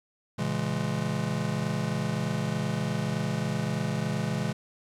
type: chord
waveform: square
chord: A# half-diminished seventh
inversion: none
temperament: just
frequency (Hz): 116.54 / 139.85 / 167.82 / 209.8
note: A#2 / C#3 / E3 / G#3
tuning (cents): 0 / +16 / +31 / +18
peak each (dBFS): -35 / -33 / -33 / -33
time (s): 0.38-4.53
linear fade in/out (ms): 10
effects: low-pass 9000 Hz 12 dB/octave + 10-bit